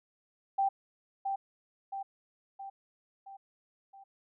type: tone with echo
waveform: sine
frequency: 784 Hz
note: G5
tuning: in tune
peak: -25 dBFS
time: 0.58-0.69 s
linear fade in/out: 10 ms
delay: 670 ms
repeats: 5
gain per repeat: -5 dB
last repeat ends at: 4.04 s
effects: none